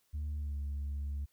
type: tone with pitch glide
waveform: sine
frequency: 74.5 to 71.14 Hz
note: D2 to C#2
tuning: +25 to +45 cents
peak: -32 dBFS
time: 0.13-1.26 s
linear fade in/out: 20 ms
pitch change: -80 cents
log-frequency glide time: 0.36-0.57 s
effects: tanh soft clip ceiling -33 dBFS + white hiss -74 dBFS RMS until 1.32 s